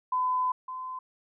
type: tone pair in turn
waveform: sine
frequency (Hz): 1011 / 1024.5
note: B5 / C6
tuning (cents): +40 / -37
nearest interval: unison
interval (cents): 23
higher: second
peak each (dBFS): -24 / -34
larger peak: first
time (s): 0.12-0.52 / 0.68-0.99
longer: first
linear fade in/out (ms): 5
effects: none